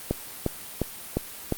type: click train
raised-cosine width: 2 ms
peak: -10 dBFS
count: 5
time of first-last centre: 0.11-1.523 s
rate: 2.83 Hz
effects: white hiss -40 dBFS RMS until 1.57 s + Opus 32 kbps